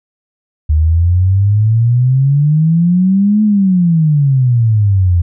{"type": "exponential two-way sweep", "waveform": "sine", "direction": "up then down", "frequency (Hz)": [74.9, 215.6, 84.6], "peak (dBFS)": -7, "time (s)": [0.69, 5.22], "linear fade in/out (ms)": 10, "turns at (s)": 3.43, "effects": []}